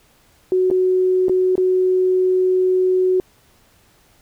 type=tone with dropouts; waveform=sine; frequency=370 Hz; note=F#4; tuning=in tune; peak=-13 dBFS; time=0.52-3.2 s; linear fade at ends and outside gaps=1 ms; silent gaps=0.702-0.712 / 1.284-1.295 / 1.555-1.579 s; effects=pink hiss -55 dBFS RMS until 4.21 s